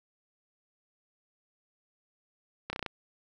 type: slowing click train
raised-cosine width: 0.3 ms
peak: -18 dBFS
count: 6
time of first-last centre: 2.7-2.862 s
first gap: 30 ms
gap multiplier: 1.04
effects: none